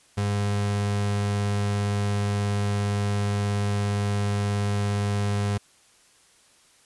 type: tone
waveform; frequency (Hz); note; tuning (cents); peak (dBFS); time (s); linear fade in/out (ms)
35% pulse; 101.9; G#2; -32; -21; 0.17-5.58; 10
effects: white hiss -58 dBFS RMS until 6.85 s + resampled to 24000 Hz